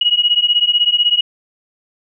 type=beating tone pair; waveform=sine; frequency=2894 / 2910 Hz; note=F#7 / F#7; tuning=-39 / -29 cents; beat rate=16 Hz; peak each=-14 dBFS; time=0.01-1.21 s; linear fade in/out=5 ms; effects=none